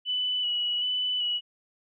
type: tone with vibrato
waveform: sine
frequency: 2960 Hz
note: F#7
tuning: in tune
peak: -25 dBFS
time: 0.05-1.41 s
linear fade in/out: 50 ms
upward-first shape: square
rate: 1.3 Hz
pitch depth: 18 cents each way
effects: none